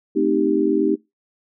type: chord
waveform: sine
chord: A half-diminished seventh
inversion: none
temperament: equal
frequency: 220 / 261.6 / 311.1 / 392 Hz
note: A3 / C4 / Eb4 / G4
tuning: 0 / 0 / 0 / 0 cents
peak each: -25 / -23 / -19 / -20 dBFS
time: 0.15-0.96 s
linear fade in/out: 20 ms
effects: noise-tail reverb RT60 0.2 s tail -22 dB re dry